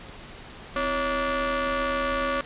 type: ring-modulated tone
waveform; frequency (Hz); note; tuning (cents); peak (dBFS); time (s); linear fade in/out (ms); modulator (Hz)
sawtooth; 297.7; D4; +24; -17; 0.76-2.41; 2; 855
effects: pink hiss -43 dBFS RMS until 2.45 s + resampled to 8000 Hz